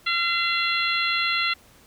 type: harmonic tone with a mistuned harmonic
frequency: 684 Hz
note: F5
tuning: 36 cents flat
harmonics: 2 / 3 / 4 / 5 / 6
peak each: -27 / -26 / -27 / -29 / -29 dBFS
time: 0.06-1.54 s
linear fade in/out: 10 ms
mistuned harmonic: 5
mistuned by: -17 cents
effects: pink hiss -54 dBFS RMS until 1.86 s